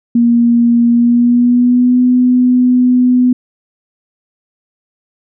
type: tone with pitch glide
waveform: sine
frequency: 236.2 to 249.7 Hz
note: A#3 to B3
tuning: +23 to +19 cents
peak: -6 dBFS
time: 0.15-3.33 s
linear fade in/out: 5 ms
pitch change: +96 cents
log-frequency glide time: 0.89-2 s
effects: none